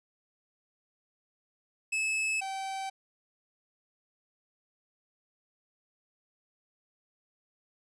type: tone pair in turn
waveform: 45% pulse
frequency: 2600 / 773 Hz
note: E7 / G5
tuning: -24 / -24 cents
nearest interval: octave + major sixth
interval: 2100 cents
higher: first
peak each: -28 / -34 dBFS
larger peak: first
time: 1.92-2.41 / 2.41-2.9 s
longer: neither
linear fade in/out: 10 ms
effects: resampled to 24000 Hz

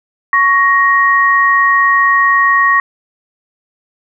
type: tone pair together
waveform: sine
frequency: 1113 / 1877.8 Hz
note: C#6 / A#6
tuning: +7 / +12 cents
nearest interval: major sixth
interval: 905 cents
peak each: -10 dBFS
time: 0.33-2.8 s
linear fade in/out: 2 ms
effects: none

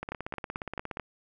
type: two click trains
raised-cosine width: 0.5 ms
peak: -19 / -20 dBFS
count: 5 / 17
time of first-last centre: 0.12-0.997 / 0.03-0.971 s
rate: 4.56 / 17 Hz
effects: none

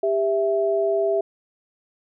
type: tone pair together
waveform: sine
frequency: 397.5 / 659.3 Hz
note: G4 / E5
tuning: +24 / 0 cents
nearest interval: major sixth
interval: 876 cents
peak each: -21 / -21 dBFS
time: 0.03-1.21 s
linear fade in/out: 5 ms
effects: none

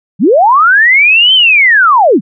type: linear two-way sweep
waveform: sine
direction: up then down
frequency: 146.9 to 3142 to 146.9 Hz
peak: -3 dBFS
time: 0.19-2.21 s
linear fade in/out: 50 ms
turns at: 1.34 s
effects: none

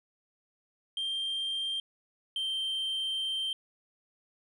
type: tone pair in turn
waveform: sine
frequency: 3174 / 3136 Hz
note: G7 / G7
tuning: +21 / 0 cents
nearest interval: unison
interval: 21 cents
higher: first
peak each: -28 / -27 dBFS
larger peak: second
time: 0.97-1.8 / 2.36-3.53 s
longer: second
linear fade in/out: 2 ms
effects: tanh soft clip ceiling -29 dBFS

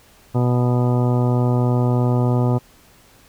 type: harmonic tone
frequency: 123.2 Hz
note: B2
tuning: 4 cents flat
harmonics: 1 / 2 / 3 / 4 / 5 / 6 / 7 / 8 / 10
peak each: -16 / -22 / -26 / -28 / -30 / -32 / -33 / -34 / -36 dBFS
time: 0.34-2.59 s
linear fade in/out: 20 ms
effects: pink hiss -51 dBFS RMS until 3.28 s

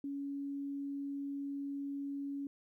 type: tone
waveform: sine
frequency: 280.3 Hz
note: C#4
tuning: 19 cents sharp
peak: -37 dBFS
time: 0.04-2.47 s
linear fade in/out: 2 ms
effects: 13-bit

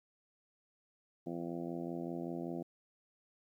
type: harmonic tone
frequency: 85.2 Hz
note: F2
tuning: 42 cents flat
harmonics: 2 / 3 / 4 / 5 / 6 / 7 / 8 / 9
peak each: -44 / -43 / -42 / -53 / -50 / -52 / -49 / -56 dBFS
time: 1.26-2.63 s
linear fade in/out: 10 ms
effects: 12-bit

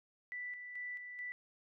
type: tone with tremolo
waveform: sine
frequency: 1975.5 Hz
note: B6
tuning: in tune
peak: -40 dBFS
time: 0.32-1.32 s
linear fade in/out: 0 ms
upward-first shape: square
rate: 2.3 Hz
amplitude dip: 45%
effects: none

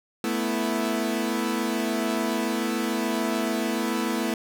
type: chord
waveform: sawtooth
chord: A suspended second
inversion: none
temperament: equal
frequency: 220 / 246.9 / 329.6 Hz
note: A3 / B3 / E4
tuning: 0 / 0 / 0 cents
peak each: -24 / -25 / -25 dBFS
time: 0.24-4.34 s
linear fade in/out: 2 ms
effects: none

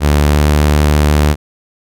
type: tone with pitch glide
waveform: sawtooth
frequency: 73.42 to 74.49 Hz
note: D2 to D2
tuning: 0 to +25 cents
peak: -4 dBFS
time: 0-1.36 s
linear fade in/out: 50 ms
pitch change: +25 cents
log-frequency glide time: 0.22-0.48 s
effects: none

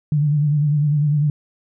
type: tone with vibrato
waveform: sine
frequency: 147.8 Hz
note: D3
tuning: 11 cents sharp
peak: -14 dBFS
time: 0.12-1.3 s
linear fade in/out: 2 ms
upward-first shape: sine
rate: 10 Hz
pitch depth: 59 cents each way
effects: none

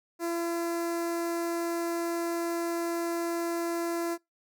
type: tone with notch filter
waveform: sawtooth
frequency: 338.9 Hz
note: E4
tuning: 48 cents sharp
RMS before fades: -31 dBFS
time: 0.19-4.18 s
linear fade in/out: 50 ms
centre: 3200 Hz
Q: 1
effects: noise-tail reverb RT60 0.2 s tail -26 dB re dry

